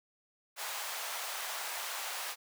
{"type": "high-pass noise", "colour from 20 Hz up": "pink", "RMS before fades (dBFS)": -39, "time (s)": [0.56, 2.36], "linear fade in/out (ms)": 50, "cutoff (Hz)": 690, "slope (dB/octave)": 24, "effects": []}